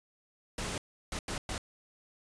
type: noise bursts at uneven times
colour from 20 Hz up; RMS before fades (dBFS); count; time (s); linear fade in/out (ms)
pink; -36; 4; 0.58-0.78 / 1.12-1.19 / 1.28-1.38 / 1.49-1.58; 2
effects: resampled to 22050 Hz